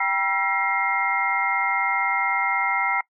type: tone cluster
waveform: sine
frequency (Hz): 784 / 960 / 1345 / 1919 / 2116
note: G5 / B5 / E6 / A#6 / C7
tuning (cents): 0 / -49 / +34 / +50 / +19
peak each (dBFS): -27 / -26 / -27 / -31 / -24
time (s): 0-3.01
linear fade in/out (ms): 5
effects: noise-tail reverb RT60 0.1 s tail -22 dB re dry